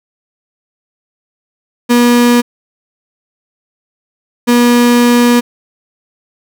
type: tone pair in turn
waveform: 35% pulse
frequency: 241 / 241 Hz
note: B3 / B3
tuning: -42 / -42 cents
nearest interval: unison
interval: 0 cents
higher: neither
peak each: -4 dBFS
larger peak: neither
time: 1.89-2.42 / 4.47-5.41 s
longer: second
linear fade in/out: 20 ms
effects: none